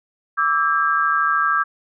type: tone cluster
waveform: sine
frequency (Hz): 1159 / 1312 / 1612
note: D6 / E6 / G6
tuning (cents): -23 / -9 / +48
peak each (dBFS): -20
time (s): 0.37-1.64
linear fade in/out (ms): 20
effects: none